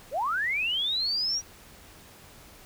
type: linear sweep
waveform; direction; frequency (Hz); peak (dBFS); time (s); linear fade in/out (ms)
sine; up; 469.7 to 5800; -25; 0.11-1.42; 50
effects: pink hiss -51 dBFS RMS until 2.65 s